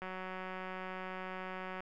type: click train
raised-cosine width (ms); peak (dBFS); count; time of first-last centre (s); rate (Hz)
0.5; -28; 333; 0.02-1.805; 186
effects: none